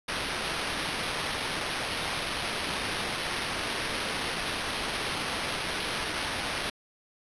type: noise with sample-and-hold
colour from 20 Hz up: white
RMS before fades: -32 dBFS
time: 0.08-6.7 s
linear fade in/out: 5 ms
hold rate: 7350 Hz
effects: resampled to 24000 Hz